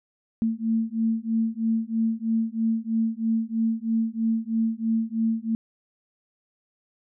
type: beating tone pair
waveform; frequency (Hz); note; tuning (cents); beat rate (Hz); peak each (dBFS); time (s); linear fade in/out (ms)
sine; 223.5 / 226.6; A3 / A#3; +27 / -49; 3.1; -25; 0.42-5.55; 0
effects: none